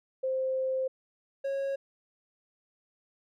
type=tone pair in turn; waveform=sine / triangle; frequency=523.3 / 548.2 Hz; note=C5 / C#5; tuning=0 / -19 cents; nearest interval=minor second; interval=81 cents; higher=second; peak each=-27 / -27 dBFS; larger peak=neither; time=0.23-0.88 / 1.44-1.76 s; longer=first; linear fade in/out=10 ms; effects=none